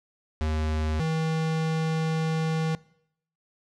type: tone pair in turn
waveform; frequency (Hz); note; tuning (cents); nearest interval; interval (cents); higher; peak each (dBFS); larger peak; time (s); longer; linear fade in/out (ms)
square; 77.78 / 159.93; D#2 / D#3; 0 / +48; octave; 1248; second; -25; neither; 0.41-1 / 1-2.75; second; 0
effects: noise-tail reverb RT60 0.7 s tail -21 dB re dry + low-pass 6000 Hz 12 dB/octave